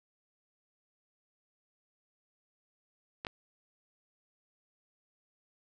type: clicks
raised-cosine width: 0.3 ms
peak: -21 dBFS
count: 2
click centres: 3.249 / 3.268 s
effects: none